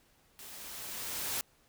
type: noise with level ramp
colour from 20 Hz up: white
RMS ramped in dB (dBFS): -49 to -34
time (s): 0.39-1.41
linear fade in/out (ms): 0
effects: pink hiss -67 dBFS RMS until 1.68 s